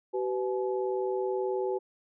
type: tone cluster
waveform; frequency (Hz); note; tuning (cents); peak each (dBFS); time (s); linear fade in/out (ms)
sine; 381.3 / 500 / 853; G4 / B4 / G#5; -48 / +21 / +46; -29 / -33 / -37; 0.13-1.79; 20
effects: none